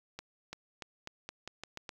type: accelerating click train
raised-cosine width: 0.2 ms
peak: -24 dBFS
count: 9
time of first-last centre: 0.19-1.892 s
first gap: 340 ms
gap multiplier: 0.86
effects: 9-bit